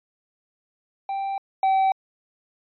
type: tone pair in turn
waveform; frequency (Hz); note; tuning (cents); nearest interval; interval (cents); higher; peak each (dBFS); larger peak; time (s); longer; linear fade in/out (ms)
triangle; 784 / 768.8; G5 / G5; 0 / -34; unison; 34; first; -23 / -15; second; 1.09-1.38 / 1.63-1.92; neither; 2
effects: resampled to 11025 Hz